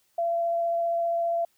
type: tone with vibrato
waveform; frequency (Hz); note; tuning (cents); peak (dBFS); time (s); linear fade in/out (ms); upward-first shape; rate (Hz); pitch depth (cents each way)
sine; 679; F5; -49; -23; 0.18-1.45; 5; triangle; 15; 9
effects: white hiss -68 dBFS RMS until 1.57 s

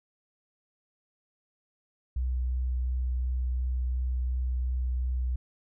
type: tone with vibrato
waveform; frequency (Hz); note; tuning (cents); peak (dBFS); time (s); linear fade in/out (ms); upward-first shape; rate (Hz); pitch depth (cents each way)
sine; 62.7; B1; +27; -26; 2.16-5.36; 5; triangle; 2.8; 13
effects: none

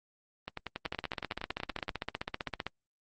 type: two click trains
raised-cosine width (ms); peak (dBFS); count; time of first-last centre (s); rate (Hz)
0.3; -17 / -20; 29 / 16; 0.86-2.666 / 0.48-1.882; 15.5 / 10.7
effects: Opus 24 kbps

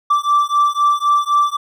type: beating tone pair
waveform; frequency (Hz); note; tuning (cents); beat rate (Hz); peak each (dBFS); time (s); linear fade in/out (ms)
triangle; 1167 / 1170.9; D6 / D6; -11 / -6; 3.9; -13; 0.1-1.57; 10
effects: tanh soft clip ceiling -3 dBFS

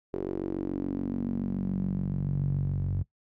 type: tone with band-pass filter sweep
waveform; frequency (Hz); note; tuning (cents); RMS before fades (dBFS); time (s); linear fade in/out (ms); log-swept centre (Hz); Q
sawtooth; 47; F#1; +28; -30; 0.13-3.03; 10; 390 to 110; 4.8
effects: noise-tail reverb RT60 0.1 s tail -18 dB re dry

